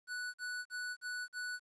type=tone bursts; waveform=square; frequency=1480 Hz; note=F#6; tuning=in tune; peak=-39 dBFS; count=5; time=0.07-1.596 s; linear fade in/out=50 ms; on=270 ms; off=44 ms; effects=resampled to 22050 Hz + 12-bit